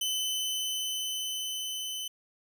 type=tone with level ramp; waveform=sawtooth; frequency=3035 Hz; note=F#7; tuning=43 cents sharp; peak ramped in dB=-25 to -31 dBFS; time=0.01-2.08 s; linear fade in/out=5 ms; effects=none